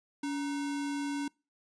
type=tone with sample-and-hold; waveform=sine; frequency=284.6 Hz; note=C#4; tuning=46 cents sharp; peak=-31 dBFS; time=0.23-1.28 s; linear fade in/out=5 ms; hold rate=1225 Hz; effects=noise-tail reverb RT60 0.3 s tail -26 dB re dry + resampled to 22050 Hz